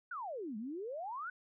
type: exponential two-way sweep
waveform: sine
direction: down then up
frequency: 1531 to 203.6 to 1531 Hz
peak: -39 dBFS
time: 0.11-1.3 s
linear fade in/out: 5 ms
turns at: 0.57 s
effects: none